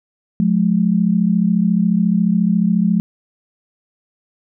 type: tone pair together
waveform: sine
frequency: 178.9 / 213.1 Hz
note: F3 / G#3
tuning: +42 / +45 cents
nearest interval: minor third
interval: 303 cents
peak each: -15 dBFS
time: 0.4-3 s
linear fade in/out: 0 ms
effects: none